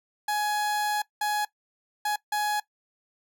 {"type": "tone bursts at uneven times", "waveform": "30% pulse", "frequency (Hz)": 838, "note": "G#5", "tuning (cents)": 15, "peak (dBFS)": -22, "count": 4, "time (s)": [[0.28, 1.02], [1.21, 1.45], [2.05, 2.16], [2.32, 2.6]], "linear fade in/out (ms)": 5, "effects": ["noise-tail reverb RT60 0.1 s tail -19 dB re dry"]}